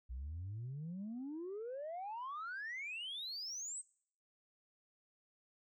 sine exponential sweep, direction up, 58.2 to 8400 Hz, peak -40 dBFS, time 0.09-3.82 s, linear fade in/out 20 ms, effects noise-tail reverb RT60 0.6 s tail -24 dB re dry + tanh soft clip ceiling -39 dBFS

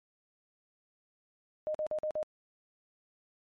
sine tone bursts, 615 Hz, D#5, 20 cents flat, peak -30 dBFS, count 5, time 1.67-2.229 s, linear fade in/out 0 ms, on 75 ms, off 46 ms, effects MP3 48 kbps

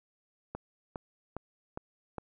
click train, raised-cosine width 1 ms, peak -23 dBFS, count 5, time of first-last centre 0.55-2.183 s, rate 2.45 Hz, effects none

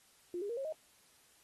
sine tone with pitch steps, 352.1 / 406.8 / 470 / 543 / 627.4 Hz, F4 / G#4 / A#4 / C#5 / D#5, +14 / -36 / +14 / -36 / +14 cents, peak -36 dBFS, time 0.34-0.725 s, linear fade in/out 2 ms, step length 77 ms, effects white hiss -66 dBFS RMS until 1.43 s + AAC 32 kbps

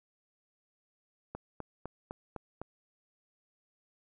click train, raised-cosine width 1 ms, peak -25 dBFS, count 6, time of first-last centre 1.35-2.616 s, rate 3.95 Hz, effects none

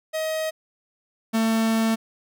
45% pulse tone pair in turn, 632 / 223.9 Hz, D#5 / A3, +27 / +30 cents, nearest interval octave + tritone, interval 1797 cents, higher first, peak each -24 / -19 dBFS, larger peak second, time 0.13-0.51 / 1.33-1.96 s, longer second, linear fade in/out 20 ms, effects none

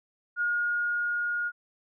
sine tone with level ramp, 1431 Hz, F6, 42 cents sharp, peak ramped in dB -24 to -27 dBFS, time 0.36-1.52 s, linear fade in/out 50 ms, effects none

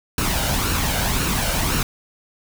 pink noise with flanger, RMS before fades -21 dBFS, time 0.18-1.83 s, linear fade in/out 2 ms, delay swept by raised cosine 0.72 to 1.37 ms, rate 1.9 Hz, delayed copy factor +0.5, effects none

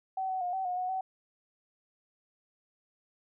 sine tone with pitch steps, 761 / 752 / 715 / 763 / 722 / 734 / 757 Hz, F#5 / F#5 / F5 / G5 / F#5 / F#5 / F#5, +48 / +28 / +41 / -47 / -43 / -14 / +39 cents, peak -30 dBFS, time 0.17-1.01 s, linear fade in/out 5 ms, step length 120 ms, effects none

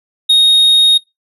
triangle tone, 3729 Hz, A#7, in tune, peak -4 dBFS, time 0.29-0.98 s, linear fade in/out 10 ms, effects noise-tail reverb RT60 0.2 s tail -25 dB re dry + resampled to 32000 Hz

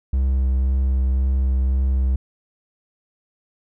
triangle tone with vibrato, 65.5 Hz, C2, 2 cents sharp, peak -14 dBFS, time 0.13-2.16 s, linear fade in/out 5 ms, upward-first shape sine, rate 1.9 Hz, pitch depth 16 cents each way, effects none

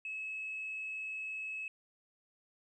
sine tone, 2583 Hz, E7, 36 cents flat, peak -37 dBFS, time 0.05-1.68 s, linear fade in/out 2 ms, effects tanh soft clip ceiling -33 dBFS

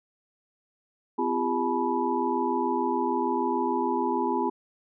sine tone cluster, 255.6 / 342.3 / 402.4 / 859 / 980 Hz, C4 / F4 / G4 / A5 / B5, -40 / -35 / +45 / -42 / -14 cents, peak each -30 dBFS, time 1.18-4.5 s, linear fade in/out 10 ms, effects none

